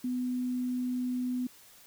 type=tone; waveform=sine; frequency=250 Hz; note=B3; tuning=21 cents sharp; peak=-29 dBFS; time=0.04-1.47 s; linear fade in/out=5 ms; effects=white hiss -56 dBFS RMS until 1.86 s